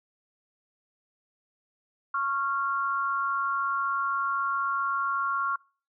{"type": "tone pair together", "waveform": "sine", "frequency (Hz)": [1101, 1386.2], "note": ["C#6", "F6"], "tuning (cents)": [-12, -13], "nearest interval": "major third", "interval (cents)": 399, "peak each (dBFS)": -28, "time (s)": [2.14, 5.56], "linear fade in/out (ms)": 5, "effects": ["noise-tail reverb RT60 0.4 s tail -26 dB re dry"]}